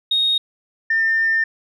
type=tone pair in turn; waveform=sine; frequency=3729 / 1802 Hz; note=A#7 / A6; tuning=0 / +41 cents; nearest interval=octave + minor second; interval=1259 cents; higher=first; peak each=-14 dBFS; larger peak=neither; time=0.11-0.38 / 0.9-1.44 s; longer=second; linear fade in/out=5 ms; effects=tanh soft clip ceiling -10 dBFS